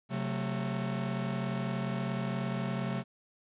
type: chord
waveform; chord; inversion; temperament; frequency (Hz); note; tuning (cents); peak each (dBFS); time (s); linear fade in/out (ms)
45% pulse; F# diminished; second; just; 133.2 / 185 / 222; C3 / F#3 / A3; +31 / 0 / +16; -35 / -36 / -37; 0.09-3.04; 50
effects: resampled to 8000 Hz + 11-bit